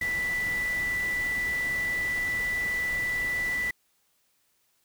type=tone in noise; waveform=sine; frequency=1975.5 Hz; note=B6; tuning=in tune; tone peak=-26 dBFS; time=0.01-3.71 s; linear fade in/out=5 ms; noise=pink; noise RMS=-40 dBFS; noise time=0.01-3.71 s; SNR=+11 dB; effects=white hiss -70 dBFS RMS until 4.84 s